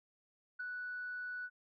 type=tone with ADSR envelope; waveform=sine; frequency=1480 Hz; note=F#6; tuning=in tune; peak=-35 dBFS; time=0.59-1.5 s; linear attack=15 ms; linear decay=3 ms; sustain=-4 dB; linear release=53 ms; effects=tanh soft clip ceiling -34 dBFS